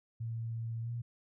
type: tone with pitch glide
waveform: sine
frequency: 114.4 to 118.43 Hz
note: A#2 to A#2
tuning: -32 to +28 cents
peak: -35 dBFS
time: 0.2-1.02 s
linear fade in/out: 10 ms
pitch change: +60 cents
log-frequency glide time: 0.82-0.9 s
effects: none

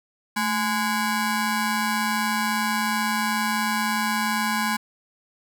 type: ring-modulated tone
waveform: 20% pulse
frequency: 622.3 Hz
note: D#5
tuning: in tune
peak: -14 dBFS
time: 0.36-4.77 s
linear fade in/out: 10 ms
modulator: 403 Hz
effects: none

